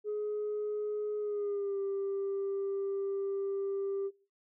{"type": "tone with pitch glide", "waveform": "sine", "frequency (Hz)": [420, 394.1], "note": ["G#4", "G4"], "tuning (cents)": [19, 9], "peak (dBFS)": -30, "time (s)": [0.04, 4.11], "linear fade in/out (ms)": 50, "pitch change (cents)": -110, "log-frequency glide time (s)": [1.19, 1.79], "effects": ["noise-tail reverb RT60 0.4 s tail -21 dB re dry", "tanh soft clip ceiling -29 dBFS"]}